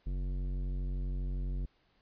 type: tone with tanh clipping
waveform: triangle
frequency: 46.25 Hz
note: F#1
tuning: in tune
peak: -34 dBFS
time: 0.06-1.66 s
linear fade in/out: 10 ms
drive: 18 dB
effects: pink hiss -71 dBFS RMS until 2.01 s + resampled to 11025 Hz